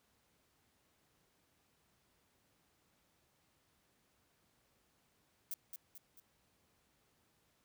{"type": "noise with echo", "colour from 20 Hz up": "violet", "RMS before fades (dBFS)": -41, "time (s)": [5.51, 5.54], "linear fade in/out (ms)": 2, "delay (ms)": 220, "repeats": 3, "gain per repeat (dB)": -6, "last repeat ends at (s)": 6.2, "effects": ["pink hiss -75 dBFS RMS until 7.64 s", "high-pass 60 Hz 12 dB/octave"]}